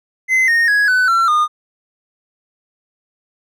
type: tone with pitch steps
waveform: triangle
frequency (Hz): 2052 / 1849.4 / 1666.7 / 1502.2 / 1353.8 / 1220.1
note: C7 / A#6 / G#6 / F#6 / E6 / D#6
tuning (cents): -34 / -14 / +6 / +26 / +46 / -34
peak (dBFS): -9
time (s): 0.28-1.48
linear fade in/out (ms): 50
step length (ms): 200
effects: none